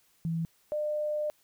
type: tone pair in turn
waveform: sine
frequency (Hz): 164.81 / 601.4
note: E3 / D5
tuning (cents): 0 / +41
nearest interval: octave + minor seventh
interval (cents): 2241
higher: second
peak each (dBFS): -28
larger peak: neither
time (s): 0.25-0.45 / 0.72-1.3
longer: second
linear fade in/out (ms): 0
effects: white hiss -67 dBFS RMS until 1.43 s